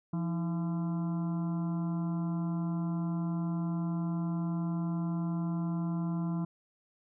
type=harmonic tone with a mistuned harmonic; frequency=170 Hz; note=F3; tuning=46 cents flat; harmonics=1 / 2 / 4 / 5 / 6 / 7 / 8; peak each=-30 / -40 / -48 / -53 / -48 / -56 / -55 dBFS; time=0.13-6.45 s; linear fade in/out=5 ms; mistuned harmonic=2; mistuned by=-97 cents; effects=none